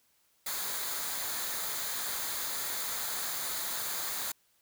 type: noise with comb filter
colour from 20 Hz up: white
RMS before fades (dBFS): -35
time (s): 0.46-4.32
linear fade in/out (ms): 5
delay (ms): 0.36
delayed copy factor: -0.55
effects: white hiss -70 dBFS RMS until 4.61 s